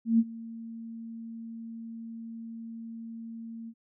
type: tone with ADSR envelope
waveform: sine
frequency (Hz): 228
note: A#3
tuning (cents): -38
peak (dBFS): -17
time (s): 0.05-3.74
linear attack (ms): 140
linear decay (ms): 44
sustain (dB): -21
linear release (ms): 58
effects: none